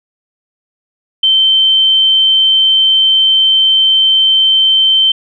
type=tone; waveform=sine; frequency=3104 Hz; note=G7; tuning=18 cents flat; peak=-6 dBFS; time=1.23-5.12 s; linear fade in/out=5 ms; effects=none